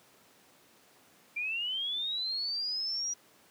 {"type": "linear sweep", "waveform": "sine", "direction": "up", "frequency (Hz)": [2349, 5790], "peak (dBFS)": -31, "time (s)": [1.36, 3.14], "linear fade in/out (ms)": 10, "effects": ["pink hiss -61 dBFS RMS until 3.5 s", "high-pass 200 Hz 12 dB/octave"]}